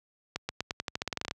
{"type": "accelerating click train", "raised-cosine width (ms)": 0.2, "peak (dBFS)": -14, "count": 15, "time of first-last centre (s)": [0.36, 1.311], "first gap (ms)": 130, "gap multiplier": 0.89, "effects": ["high-pass 60 Hz 12 dB/octave"]}